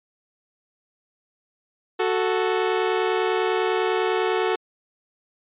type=tone pair together; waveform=sawtooth; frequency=370 / 440 Hz; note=F#4 / A4; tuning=0 / 0 cents; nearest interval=minor third; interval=300 cents; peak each=-19 dBFS; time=1.99-4.56 s; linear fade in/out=10 ms; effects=resampled to 8000 Hz